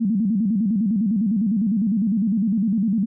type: tone with vibrato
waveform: sine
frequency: 209.3 Hz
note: G#3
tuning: 14 cents sharp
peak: -17 dBFS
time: 0-3.06 s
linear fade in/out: 20 ms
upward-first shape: square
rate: 9.9 Hz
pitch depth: 150 cents each way
effects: none